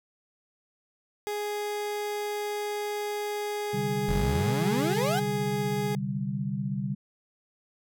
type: tone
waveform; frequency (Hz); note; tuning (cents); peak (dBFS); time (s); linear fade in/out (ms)
30% pulse; 415.3; G#4; 0; -27; 1.27-5.95; 0
type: chord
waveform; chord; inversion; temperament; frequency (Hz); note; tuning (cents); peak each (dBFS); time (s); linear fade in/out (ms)
sine; C suspended second; none; equal; 130.81 / 146.83 / 196; C3 / D3 / G3; 0 / 0 / 0; -33 / -33 / -31; 3.73-6.95; 10
type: exponential sweep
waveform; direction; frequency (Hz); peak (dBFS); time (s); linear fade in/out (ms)
35% pulse; up; 37.22 to 822; -25; 4.08-5.2; 10
effects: none